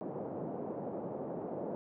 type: band-pass noise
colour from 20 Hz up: white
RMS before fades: -40 dBFS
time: 0.01-1.75 s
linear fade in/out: 0 ms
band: 140 to 640 Hz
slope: 24 dB/octave
effects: none

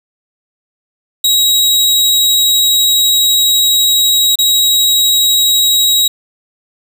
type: tone with dropouts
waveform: sawtooth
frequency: 3828 Hz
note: A#7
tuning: 45 cents sharp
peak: -5 dBFS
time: 1.24-6.08 s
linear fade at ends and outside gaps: 5 ms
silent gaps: 4.357-4.387 s
effects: none

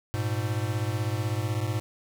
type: beating tone pair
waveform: square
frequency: 103.83 / 119.83 Hz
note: G#2 / A#2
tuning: 0 / +48 cents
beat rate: 16 Hz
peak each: -29 / -31 dBFS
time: 0.14-1.8 s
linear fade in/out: 0 ms
effects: none

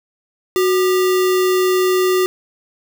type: tone with sample-and-hold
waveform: sine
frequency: 369.4 Hz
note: F#4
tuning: 3 cents flat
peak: -12 dBFS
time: 0.56-2.26 s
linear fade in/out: 0 ms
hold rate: 1575 Hz
effects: none

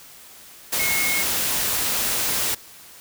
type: tone in noise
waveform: sine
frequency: 2170 Hz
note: C#7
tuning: 37 cents flat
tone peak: -23 dBFS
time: 0.79-1.23 s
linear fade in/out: 10 ms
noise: white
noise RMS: -23 dBFS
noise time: 0.72-2.55 s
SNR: -3 dB
effects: white hiss -45 dBFS RMS until 3 s

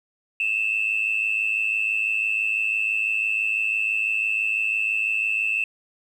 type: tone pair together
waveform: sine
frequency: 2600 / 2706 Hz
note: E7 / E7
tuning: -24 / +45 cents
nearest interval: minor second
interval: 69 cents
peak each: -22 / -24 dBFS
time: 0.4-5.64 s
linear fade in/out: 2 ms
effects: tanh soft clip ceiling -14 dBFS + 9-bit

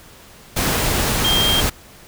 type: tone in noise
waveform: sine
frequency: 3200 Hz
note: G7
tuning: 35 cents sharp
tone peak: -16 dBFS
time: 1.24-1.61 s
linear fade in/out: 10 ms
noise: pink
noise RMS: -19 dBFS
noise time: 0.56-1.7 s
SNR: 0 dB
effects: pink hiss -44 dBFS RMS until 2.07 s

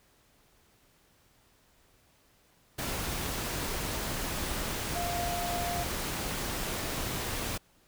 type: tone in noise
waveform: sine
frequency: 699 Hz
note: F5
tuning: 1 cent sharp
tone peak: -33 dBFS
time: 4.95-5.84 s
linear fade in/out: 10 ms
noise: pink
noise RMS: -34 dBFS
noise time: 2.78-7.58 s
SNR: -2 dB
effects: pink hiss -65 dBFS RMS until 7.87 s

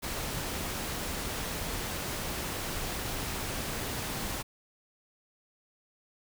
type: noise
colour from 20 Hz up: pink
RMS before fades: -35 dBFS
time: 0.02-4.43 s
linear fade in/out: 20 ms
effects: none

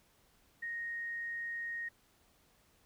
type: tone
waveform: sine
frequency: 1864.7 Hz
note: A#6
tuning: in tune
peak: -37 dBFS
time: 0.62-1.89 s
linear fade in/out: 10 ms
effects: pink hiss -69 dBFS RMS until 2.85 s

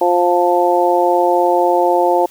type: harmonic tone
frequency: 176.1 Hz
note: F3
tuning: 15 cents sharp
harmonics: 2 / 3 / 4 / 5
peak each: -16 / -16 / -16 / -16 dBFS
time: 0.01-2.26 s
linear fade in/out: 5 ms
effects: white hiss -44 dBFS RMS until 2.3 s

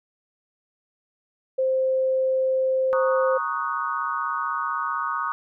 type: tone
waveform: sine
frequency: 523.3 Hz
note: C5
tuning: in tune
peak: -19 dBFS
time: 1.58-3.38 s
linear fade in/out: 10 ms
type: chord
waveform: sine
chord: D# minor seventh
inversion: second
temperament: equal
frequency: 932.3 / 1108.7 / 1244.5 / 1480 Hz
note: A#5 / C#6 / D#6 / F#6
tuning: 0 / 0 / 0 / 0 cents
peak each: -32 / -29 / -27 / -32 dBFS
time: 2.93-5.32 s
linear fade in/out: 0 ms
effects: none

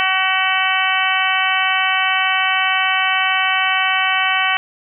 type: harmonic tone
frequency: 378.1 Hz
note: F#4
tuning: 38 cents sharp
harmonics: 2 / 3 / 4 / 5 / 6 / 7 / 8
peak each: -22 / -22 / -22 / -22 / -22 / -22 / -22 dBFS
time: 0-4.57 s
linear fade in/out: 0 ms
effects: none

